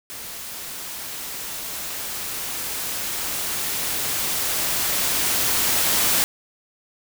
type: noise with level ramp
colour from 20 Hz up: white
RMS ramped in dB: -35 to -19 dBFS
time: 0.1-6.24 s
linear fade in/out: 0 ms
effects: none